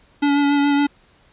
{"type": "tone with vibrato", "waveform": "square", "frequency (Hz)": 285.6, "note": "D4", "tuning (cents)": -48, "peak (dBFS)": -15, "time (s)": [0.22, 0.87], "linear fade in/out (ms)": 10, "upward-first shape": "sine", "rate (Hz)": 7.1, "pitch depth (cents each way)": 17, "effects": ["pink hiss -55 dBFS RMS until 1.32 s", "resampled to 8000 Hz"]}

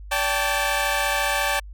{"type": "chord", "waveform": "15% pulse", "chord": "D suspended fourth", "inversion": "none", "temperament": "equal with one note detuned", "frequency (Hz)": [575.2, 784, 880], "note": ["D5", "G5", "A5"], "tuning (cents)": [-36, 0, 0], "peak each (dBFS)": -19, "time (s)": [0.11, 1.6], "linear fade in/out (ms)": 10, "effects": ["added 50 Hz sine -36 dBFS peak until 1.73 s"]}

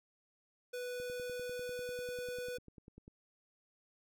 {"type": "tone", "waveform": "square", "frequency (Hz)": 493.9, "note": "B4", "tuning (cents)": 0, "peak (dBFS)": -40, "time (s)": [0.73, 2.58], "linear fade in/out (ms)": 10}
{"type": "click train", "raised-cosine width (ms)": 3, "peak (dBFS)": -40, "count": 22, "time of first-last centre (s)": [1, 3.079], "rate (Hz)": 10.1}
{"effects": []}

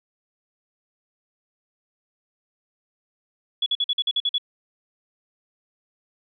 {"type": "tone bursts", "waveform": "sine", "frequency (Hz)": 3388, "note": "G#7", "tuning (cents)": 34, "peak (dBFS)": -19, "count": 9, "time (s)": [3.62, 4.382], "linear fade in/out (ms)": 5, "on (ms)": 42, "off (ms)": 48, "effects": []}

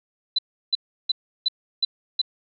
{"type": "tone bursts", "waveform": "sine", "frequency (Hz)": 4000, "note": "B7", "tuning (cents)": 21, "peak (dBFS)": -17, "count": 6, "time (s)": [0.36, 2.216], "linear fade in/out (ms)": 5, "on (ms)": 26, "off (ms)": 340, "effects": []}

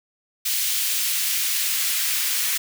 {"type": "noise with high-pass filter sweep", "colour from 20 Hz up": "white", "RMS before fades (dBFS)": -23, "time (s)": [0.45, 2.58], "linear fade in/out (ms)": 10, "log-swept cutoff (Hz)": [2700, 1800], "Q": 1, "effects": []}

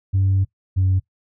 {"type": "tone pair in turn", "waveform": "sine", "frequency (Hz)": [96.3, 93.99], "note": ["G2", "F#2"], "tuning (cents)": [-30, 28], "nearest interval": "unison", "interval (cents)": 42, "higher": "first", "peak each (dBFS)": -13, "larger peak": "neither", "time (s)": [[0.13, 0.45], [0.76, 1]], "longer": "first", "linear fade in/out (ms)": 20, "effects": ["noise-tail reverb RT60 0.1 s tail -19 dB re dry", "tanh soft clip ceiling -12 dBFS"]}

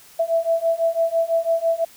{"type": "beating tone pair", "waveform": "sine", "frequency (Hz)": [659.3, 665.3], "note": ["E5", "E5"], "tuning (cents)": [0, 16], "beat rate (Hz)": 6, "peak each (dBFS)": [-21, -20], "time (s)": [0.19, 1.85], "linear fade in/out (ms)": 10, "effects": ["white hiss -48 dBFS RMS until 1.96 s"]}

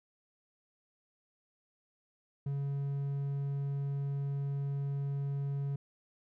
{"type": "tone", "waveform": "triangle", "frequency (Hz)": 140, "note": "C#3", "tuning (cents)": 18, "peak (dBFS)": -30, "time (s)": [2.46, 5.76], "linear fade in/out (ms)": 5, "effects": []}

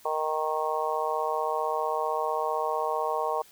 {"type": "harmonic tone", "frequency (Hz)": 155.56, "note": "D#3", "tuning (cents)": 0, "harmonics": [3, 4, 5, 6, 7], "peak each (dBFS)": [-32, -32, -32, -32, -32], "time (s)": [0.05, 3.42], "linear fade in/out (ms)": 5, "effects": ["white hiss -55 dBFS RMS until 3.51 s"]}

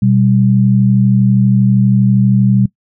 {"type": "tone pair together", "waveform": "sine", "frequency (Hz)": [123.47, 196], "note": ["B2", "G3"], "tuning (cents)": [0, 0], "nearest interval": "minor sixth", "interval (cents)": 800, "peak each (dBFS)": -10, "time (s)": [0.02, 2.66], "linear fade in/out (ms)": 5, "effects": ["noise-tail reverb RT60 0.1 s tail -21 dB re dry"]}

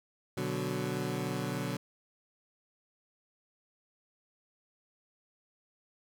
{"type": "chord", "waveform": "20% pulse", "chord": "B minor", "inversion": "none", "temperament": "equal", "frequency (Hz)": [123.47, 146.83, 185], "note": ["B2", "D3", "F#3"], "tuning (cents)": [0, 0, 0], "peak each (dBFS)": -32, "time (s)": [0.37, 1.77], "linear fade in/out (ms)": 5, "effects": []}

